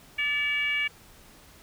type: tone with frequency modulation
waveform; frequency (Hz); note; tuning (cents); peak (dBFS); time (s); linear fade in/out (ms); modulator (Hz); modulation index
sine; 2285; D7; -48; -24; 0.18-0.88; 10; 543; 0.82
effects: pink hiss -53 dBFS RMS until 1.62 s